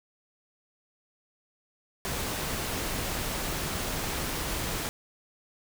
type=noise; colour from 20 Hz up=pink; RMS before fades=-32 dBFS; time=2.05-4.89 s; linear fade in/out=0 ms; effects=none